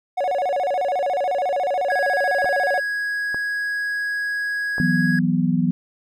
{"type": "tone with vibrato", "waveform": "triangle", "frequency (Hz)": 642, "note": "E5", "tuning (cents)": -46, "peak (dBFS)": -17, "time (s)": [0.17, 2.8], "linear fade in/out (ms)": 10, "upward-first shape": "square", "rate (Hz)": 14, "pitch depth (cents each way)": 230}
{"type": "tone", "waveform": "triangle", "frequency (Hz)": 1659, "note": "G#6", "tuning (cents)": -2, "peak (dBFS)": -20, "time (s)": [1.9, 5.19], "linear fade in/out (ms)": 2}
{"type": "clicks", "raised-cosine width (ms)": 1, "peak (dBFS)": -17, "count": 3, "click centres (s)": [2.445, 3.345, 4.782]}
{"type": "chord", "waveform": "sine", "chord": "E suspended second", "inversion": "none", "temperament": "equal", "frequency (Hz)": [164.81, 185, 246.9], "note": ["E3", "F#3", "B3"], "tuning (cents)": [0, 0, 0], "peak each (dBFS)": -21, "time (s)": [4.8, 5.71], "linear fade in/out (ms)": 0}
{"effects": []}